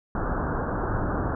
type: low-pass noise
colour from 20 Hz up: pink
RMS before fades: -27 dBFS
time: 0.15-1.35 s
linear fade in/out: 2 ms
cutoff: 1600 Hz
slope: 96 dB/octave
effects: none